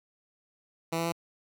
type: tone with pitch steps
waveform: 10% pulse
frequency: 164.81 / 166.72 / 168.66 Hz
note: E3 / E3 / E3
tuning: 0 / +20 / +40 cents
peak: -20 dBFS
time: 0.92-1.124 s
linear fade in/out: 10 ms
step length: 68 ms
effects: none